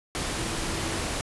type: tone in noise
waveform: sine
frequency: 329.6 Hz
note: E4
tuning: in tune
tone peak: -37 dBFS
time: 0.35-0.99 s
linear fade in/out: 0 ms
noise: pink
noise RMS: -30 dBFS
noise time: 0.15-1.21 s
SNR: -10 dB
effects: resampled to 24000 Hz